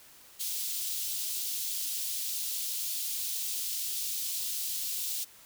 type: high-pass noise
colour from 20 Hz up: white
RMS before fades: -34 dBFS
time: 0.39-5.25 s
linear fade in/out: 20 ms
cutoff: 3200 Hz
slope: 24 dB/octave
effects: white hiss -55 dBFS RMS until 5.45 s